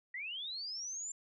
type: linear sweep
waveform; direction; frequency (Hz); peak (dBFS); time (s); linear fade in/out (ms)
sine; up; 1891 to 7320; -39; 0.14-1.12; 5
effects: none